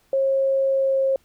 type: tone with pitch glide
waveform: sine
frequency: 540 to 536.9 Hz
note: C#5 to C5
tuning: -45 to +45 cents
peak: -17 dBFS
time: 0.13-1.16 s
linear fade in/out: 2 ms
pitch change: -10 cents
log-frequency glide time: 0.68-1 s
effects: pink hiss -62 dBFS RMS until 1.24 s